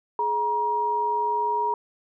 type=tone pair together; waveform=sine; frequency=423 / 949.6 Hz; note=G#4 / A#5; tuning=+32 / +32 cents; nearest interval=octave + major second; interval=1400 cents; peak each=-30 / -22 dBFS; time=0.19-1.74 s; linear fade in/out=2 ms; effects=none